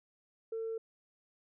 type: tone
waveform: sine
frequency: 450 Hz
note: A4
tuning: 39 cents sharp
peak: -34 dBFS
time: 0.52-0.78 s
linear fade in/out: 5 ms
effects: tanh soft clip ceiling -31 dBFS